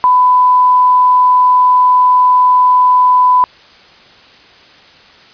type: tone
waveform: sine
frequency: 1000 Hz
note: B5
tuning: 21 cents sharp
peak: -5 dBFS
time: 0.04-3.44 s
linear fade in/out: 0 ms
effects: white hiss -41 dBFS RMS until 5.33 s + resampled to 11025 Hz